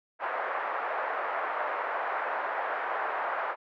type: band-pass noise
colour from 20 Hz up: pink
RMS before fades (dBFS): -32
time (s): 0.19-3.56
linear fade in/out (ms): 50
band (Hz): 590 to 1700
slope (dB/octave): 24
effects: none

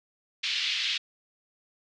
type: band-pass noise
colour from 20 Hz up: pink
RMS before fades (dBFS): -29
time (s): 0.43-0.98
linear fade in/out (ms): 10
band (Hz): 2500 to 4400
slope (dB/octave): 24
effects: low-pass 7000 Hz 12 dB/octave

